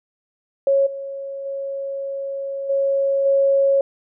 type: tone with level steps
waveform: sine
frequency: 550 Hz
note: C#5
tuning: 14 cents flat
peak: -13 / -27 / -24 / -16 / -13 dBFS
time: 0.67-3.81 s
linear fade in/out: 2 ms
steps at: 0.86 / 1.45 / 2.69 / 3.25 s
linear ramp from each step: 10 ms
effects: none